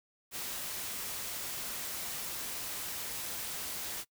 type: noise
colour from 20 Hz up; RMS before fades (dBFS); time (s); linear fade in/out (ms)
white; -39; 0.31-4.05; 50
effects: noise-tail reverb RT60 0.1 s tail -22 dB re dry